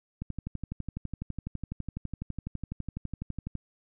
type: click train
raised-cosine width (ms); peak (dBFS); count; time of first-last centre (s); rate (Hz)
5; -22; 41; 0.22-3.553; 12
effects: none